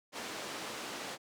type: band-pass noise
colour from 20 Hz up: pink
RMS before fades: -42 dBFS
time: 0.12-1.18 s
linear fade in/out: 50 ms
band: 300 to 7300 Hz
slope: 12 dB/octave
effects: none